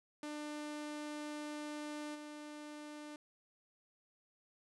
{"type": "tone with level steps", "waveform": "sawtooth", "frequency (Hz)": 298.6, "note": "D4", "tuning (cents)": 29, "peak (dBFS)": [-38, -43], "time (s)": [0.23, 3.16], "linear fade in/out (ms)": 2, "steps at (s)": 2.14, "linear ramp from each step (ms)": 20, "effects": ["resampled to 24000 Hz"]}